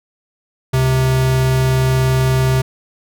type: tone pair together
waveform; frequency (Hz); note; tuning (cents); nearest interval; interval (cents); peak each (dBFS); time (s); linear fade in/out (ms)
square; 69.18 / 130.6; C#2 / C3; -3 / -3; major seventh; 1100; -24 / -13; 0.73-2.62; 10
effects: none